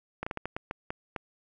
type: slowing click train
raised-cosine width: 0.5 ms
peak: -18 dBFS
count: 9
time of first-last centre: 0.23-1.162 s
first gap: 35 ms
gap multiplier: 1.33
effects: none